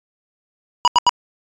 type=tone bursts; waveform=square; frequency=973 Hz; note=B5; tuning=26 cents flat; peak=-10 dBFS; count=3; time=0.85-1.093 s; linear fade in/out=0 ms; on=27 ms; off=81 ms; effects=resampled to 16000 Hz